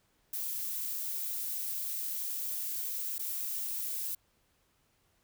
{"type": "noise with dropouts", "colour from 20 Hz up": "violet", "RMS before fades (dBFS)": -36, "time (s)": [0.33, 4.15], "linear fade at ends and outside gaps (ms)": 5, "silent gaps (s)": [3.183, 3.192], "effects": ["pink hiss -72 dBFS RMS until 5.23 s"]}